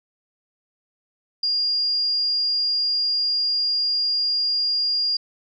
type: tone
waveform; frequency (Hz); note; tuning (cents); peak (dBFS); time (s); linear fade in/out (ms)
sine; 4823; D8; +45; -19; 1.43-5.17; 5
effects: none